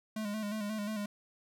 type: tone with vibrato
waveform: square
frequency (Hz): 211.1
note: G#3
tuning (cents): +29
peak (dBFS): -35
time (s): 0.16-1.06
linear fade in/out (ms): 5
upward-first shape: square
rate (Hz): 5.6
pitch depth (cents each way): 48
effects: none